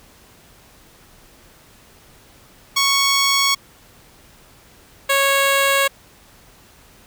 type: tone pair in turn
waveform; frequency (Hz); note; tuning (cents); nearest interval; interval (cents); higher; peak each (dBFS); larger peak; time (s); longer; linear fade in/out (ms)
10% pulse; 1108.7 / 551.2; C#6 / C#5; 0 / -10; octave; 1210; first; -6 / -6; neither; 2.76-3.55 / 5.09-5.88; neither; 10
effects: pink hiss -49 dBFS RMS until 7.06 s